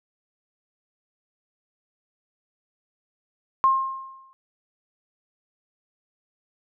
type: tone with exponential decay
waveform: sine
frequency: 1065 Hz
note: C6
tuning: 30 cents sharp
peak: -13 dBFS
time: 3.64-4.33 s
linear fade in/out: 0 ms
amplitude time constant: 150 ms
effects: none